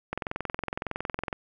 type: click train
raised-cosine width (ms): 0.5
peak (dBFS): -15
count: 27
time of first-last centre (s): 0.13-1.328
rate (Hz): 21.7
effects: none